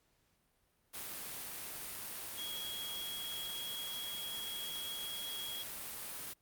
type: tone in noise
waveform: sine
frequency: 3305 Hz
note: G#7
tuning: 9 cents flat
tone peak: -41 dBFS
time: 2.37-5.64 s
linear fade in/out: 20 ms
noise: white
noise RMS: -44 dBFS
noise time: 0.93-6.34 s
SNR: 0 dB
effects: pink hiss -75 dBFS RMS until 6.41 s + Opus 48 kbps